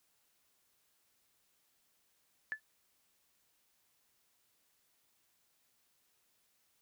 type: tone with exponential decay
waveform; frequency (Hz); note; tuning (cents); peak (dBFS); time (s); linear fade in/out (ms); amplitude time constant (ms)
sine; 1738; A6; -22; -30; 2.52-2.6; 0; 17
effects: white hiss -75 dBFS RMS until 6.81 s